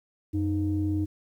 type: tone pair together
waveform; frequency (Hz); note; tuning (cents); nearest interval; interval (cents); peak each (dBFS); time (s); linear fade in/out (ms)
sine; 91.87 / 309; F#2 / D#4; -12 / -12; octave + major sixth; 2100; -26; 0.33-1.06; 20
effects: tanh soft clip ceiling -17 dBFS + 10-bit